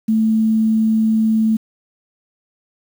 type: tone with quantisation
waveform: sine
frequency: 220.3 Hz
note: A3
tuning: 2 cents sharp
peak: -12 dBFS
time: 0.08-1.57 s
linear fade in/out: 10 ms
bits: 7
effects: none